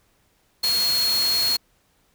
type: tone in noise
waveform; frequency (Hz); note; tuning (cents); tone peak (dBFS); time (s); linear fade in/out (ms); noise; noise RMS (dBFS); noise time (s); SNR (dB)
sine; 4300; C8; +47; -19; 0.63-1.57; 10; white; -28; 0.63-1.57; +6
effects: pink hiss -64 dBFS RMS until 2.14 s